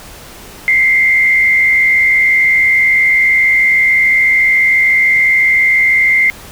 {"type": "tone with frequency modulation", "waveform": "sine", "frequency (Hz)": 2093, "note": "C7", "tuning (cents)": 0, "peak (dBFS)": -7, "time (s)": [0.68, 6.3], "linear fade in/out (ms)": 0, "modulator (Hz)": 73.9, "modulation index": 0.8, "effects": ["pink hiss -34 dBFS RMS until 6.51 s"]}